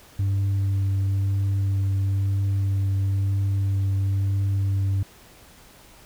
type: tone with vibrato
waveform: sine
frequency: 98 Hz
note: G2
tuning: in tune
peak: -17 dBFS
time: 0.19-5.03 s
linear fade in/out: 5 ms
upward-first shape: triangle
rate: 1 Hz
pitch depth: 12 cents each way
effects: tanh soft clip ceiling -19 dBFS + pink hiss -50 dBFS RMS until 6.05 s